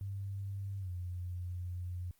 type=tone with pitch glide; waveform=sine; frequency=98.4 to 89.2 Hz; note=G2 to F2; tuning=+7 to +37 cents; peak=-37 dBFS; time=0.01-2.11 s; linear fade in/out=0 ms; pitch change=-170 cents; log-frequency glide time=0.79-0.9 s; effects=white hiss -71 dBFS RMS until 2.19 s + Opus 24 kbps